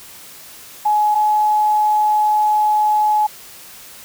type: tone pair in turn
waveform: sine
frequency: 843 / 847.9 Hz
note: G#5 / G#5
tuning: +26 / +36 cents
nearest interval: unison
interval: 10 cents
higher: second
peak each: -12 dBFS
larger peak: neither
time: 0.85-1.15 / 1.15-3.27 s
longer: second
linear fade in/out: 10 ms
effects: white hiss -39 dBFS RMS until 4.04 s